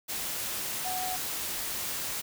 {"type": "tone in noise", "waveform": "sine", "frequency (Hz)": 740, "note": "F#5", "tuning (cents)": 0, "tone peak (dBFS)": -33, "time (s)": [0.84, 1.17], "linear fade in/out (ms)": 20, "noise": "white", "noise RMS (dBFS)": -34, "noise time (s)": [0.08, 2.22], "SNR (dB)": -2, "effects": []}